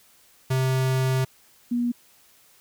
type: tone pair in turn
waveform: square / sine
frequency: 130.81 / 240.7 Hz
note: C3 / B3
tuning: 0 / -44 cents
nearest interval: major seventh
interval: 1056 cents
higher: second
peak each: -21 dBFS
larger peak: neither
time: 0.5-1.25 / 1.71-1.92 s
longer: first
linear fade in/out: 10 ms
effects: white hiss -57 dBFS RMS until 2.6 s